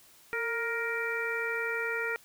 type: harmonic tone with a mistuned harmonic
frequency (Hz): 468.3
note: A#4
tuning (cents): +8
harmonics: 1 / 2 / 3 / 4 / 5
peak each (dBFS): -35 / -43 / -34 / -35 / -37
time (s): 0.33-2.16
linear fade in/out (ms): 0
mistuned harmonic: 1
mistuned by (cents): -44
effects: white hiss -58 dBFS RMS until 2.24 s